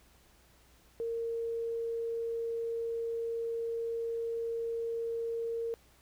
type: tone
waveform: sine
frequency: 460.9 Hz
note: A#4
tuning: 20 cents flat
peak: -32 dBFS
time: 1-5.74 s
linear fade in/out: 0 ms
effects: added 60 Hz sine -65 dBFS peak until 6.01 s + pink hiss -64 dBFS RMS until 6.01 s